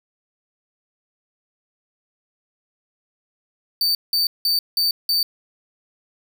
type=tone bursts; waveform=45% pulse; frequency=4584 Hz; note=D8; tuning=43 cents flat; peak=-16 dBFS; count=5; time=3.81-5.23 s; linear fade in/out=2 ms; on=140 ms; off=180 ms; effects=8-bit